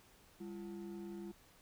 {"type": "ring-modulated tone", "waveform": "triangle", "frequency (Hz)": 270.8, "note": "C#4", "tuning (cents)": -40, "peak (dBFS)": -39, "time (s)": [0.4, 1.32], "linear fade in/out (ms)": 10, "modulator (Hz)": 71, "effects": ["pink hiss -65 dBFS RMS until 1.61 s"]}